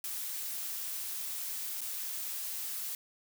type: noise with dropouts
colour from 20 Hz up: blue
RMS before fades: -38 dBFS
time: 0.04-2.95 s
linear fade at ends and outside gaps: 2 ms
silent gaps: 1.809-1.814 s
effects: none